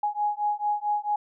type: beating tone pair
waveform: sine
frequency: 830.6 / 835.1 Hz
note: G#5 / G#5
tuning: 0 / +9 cents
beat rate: 4.5 Hz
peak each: -27 dBFS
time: 0.03-1.16 s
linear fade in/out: 5 ms
effects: none